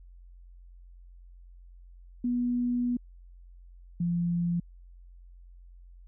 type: tone pair in turn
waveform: sine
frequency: 244 / 172.53 Hz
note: B3 / F3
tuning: -21 / -21 cents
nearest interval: tritone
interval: 600 cents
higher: first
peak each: -25 dBFS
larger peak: neither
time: 2.24-2.97 / 4-4.6 s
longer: first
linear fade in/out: 5 ms
effects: added 44 Hz sine -48 dBFS peak until 6.07 s